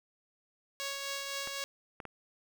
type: tone with tremolo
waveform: 5% pulse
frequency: 554.4 Hz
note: C#5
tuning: in tune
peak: -23 dBFS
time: 0.8-1.64 s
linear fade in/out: 0 ms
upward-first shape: triangle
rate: 3.9 Hz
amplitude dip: 35%
type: clicks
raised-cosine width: 0.5 ms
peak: -27 dBFS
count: 3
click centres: 1.474 / 2.002 / 2.053 s
effects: 10-bit